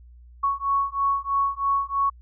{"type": "beating tone pair", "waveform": "sine", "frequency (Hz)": [1108.7, 1111.8], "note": ["C#6", "C#6"], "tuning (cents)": [0, 5], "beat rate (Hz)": 3.1, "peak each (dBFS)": -24, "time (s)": [0.43, 2.1], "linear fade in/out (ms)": 10, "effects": ["added 60 Hz sine -45 dBFS peak until 2.21 s"]}